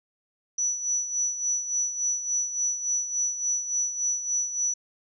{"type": "tone with tremolo", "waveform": "sine", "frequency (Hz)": 5920, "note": "F#8", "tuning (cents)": 0, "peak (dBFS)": -22, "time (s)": [0.58, 4.74], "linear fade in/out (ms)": 5, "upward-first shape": "sine", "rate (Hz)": 3.5, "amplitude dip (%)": 65, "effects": []}